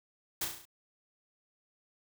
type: noise with echo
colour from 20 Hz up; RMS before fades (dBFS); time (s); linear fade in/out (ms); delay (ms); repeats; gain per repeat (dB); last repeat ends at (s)
white; -33; 0.41-0.45; 5; 34; 6; -4; 0.654
effects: none